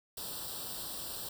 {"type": "noise with comb filter", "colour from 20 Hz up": "white", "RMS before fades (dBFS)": -41, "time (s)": [0.17, 1.29], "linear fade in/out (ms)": 5, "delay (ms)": 0.23, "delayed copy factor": 0.85, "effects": []}